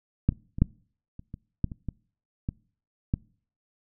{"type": "clicks", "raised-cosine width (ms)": 5, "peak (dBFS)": [-7, -28, -21, -6, -28, -25, -12, -25, -19, -16, -11], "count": 11, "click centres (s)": [0.29, 0.323, 0.585, 0.62, 1.194, 1.341, 1.643, 1.718, 1.887, 2.489, 3.139], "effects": ["noise-tail reverb RT60 0.5 s tail -25 dB re dry"]}